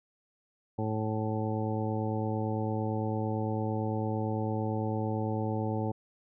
harmonic tone, 108.9 Hz, A2, 17 cents flat, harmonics 1 / 2 / 3 / 4 / 5 / 7 / 8, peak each -32 / -35 / -37 / -38 / -39 / -40 / -41 dBFS, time 0.78-5.92 s, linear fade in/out 10 ms, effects none

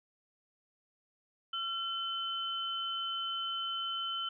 sine tone pair together, 1360 / 3053 Hz, F6 / G7, -46 / -46 cents, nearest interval octave + major second, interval 1400 cents, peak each -38 / -35 dBFS, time 1.53-4.29 s, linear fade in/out 5 ms, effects none

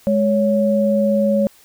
sine tone pair together, 209 / 558 Hz, G#3 / C#5, +11 / +11 cents, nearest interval octave + perfect fourth, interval 1700 cents, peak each -16 dBFS, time 0.07-1.47 s, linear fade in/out 0 ms, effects white hiss -50 dBFS RMS until 1.64 s

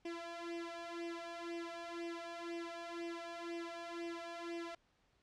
sawtooth tone with flanger, 339.2 Hz, E4, 50 cents sharp, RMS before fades -45 dBFS, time 0.05-4.75 s, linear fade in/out 5 ms, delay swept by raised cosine 0.36 to 1.76 ms, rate 2 Hz, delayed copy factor +0.85, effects pink hiss -75 dBFS RMS until 5.22 s + low-pass 5000 Hz 12 dB/octave

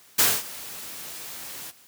white noise with ADSR envelope, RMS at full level -17 dBFS, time 0.18-1.72 s, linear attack 14 ms, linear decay 230 ms, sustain -21 dB, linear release 29 ms, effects white hiss -54 dBFS RMS until 1.87 s + high-pass 80 Hz 12 dB/octave

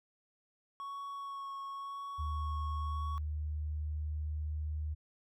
triangle tone with vibrato, 1108.7 Hz, C#6, in tune, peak -38 dBFS, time 0.8-3.18 s, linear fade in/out 0 ms, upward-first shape sine, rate 0.95 Hz, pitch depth 13 cents each way
sine tone with pitch glide, 75.8 to 76.37 Hz, D#2 to D#2, -45 to -32 cents, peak -34 dBFS, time 2.18-4.95 s, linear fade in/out 20 ms, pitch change +13 cents, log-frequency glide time 3.29-4.68 s
effects none

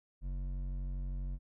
sine tone with hard clipping, 46.25 Hz, F#1, in tune, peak -37 dBFS, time 0.21-1.39 s, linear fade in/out 50 ms, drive 9 dB, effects none

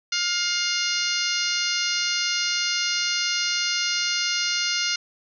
harmonic tone, 707 Hz, F5, 21 cents sharp, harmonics 2 / 3 / 4 / 5 / 6 / 7 / 8 / 9, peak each -30 / -30 / -29 / -34 / -29 / -29 / -32 / -33 dBFS, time 0.12-4.96 s, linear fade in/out 5 ms, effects none

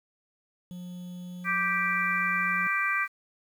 triangle tone with pitch glide, 178.6 to 180.05 Hz, F3 to F#3, +39 to -47 cents, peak -35 dBFS, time 0.71-2.67 s, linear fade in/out 0 ms, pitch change +14 cents, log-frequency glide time 1.19-1.75 s
harmonic tone, 392 Hz, G4, in tune, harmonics 3 / 4 / 5 / 6, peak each -30 / -30 / -30 / -30 dBFS, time 1.44-3.08 s, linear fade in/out 50 ms
effects 9-bit

